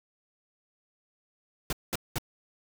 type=noise bursts; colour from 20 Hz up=pink; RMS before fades=-30 dBFS; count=3; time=1.7-2.184 s; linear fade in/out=2 ms; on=28 ms; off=200 ms; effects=none